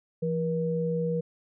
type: tone pair together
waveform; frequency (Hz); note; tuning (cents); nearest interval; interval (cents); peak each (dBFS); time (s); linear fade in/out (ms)
sine; 168.15 / 478.9; E3 / A#4; +35 / +47; octave + tritone; 1812; -28; 0.22-1.21; 10
effects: none